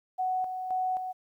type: tone with tremolo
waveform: sine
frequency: 743 Hz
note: F#5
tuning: 7 cents sharp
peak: -26 dBFS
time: 0.18-1.13 s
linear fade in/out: 20 ms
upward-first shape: square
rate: 1.9 Hz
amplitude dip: 50%
effects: 11-bit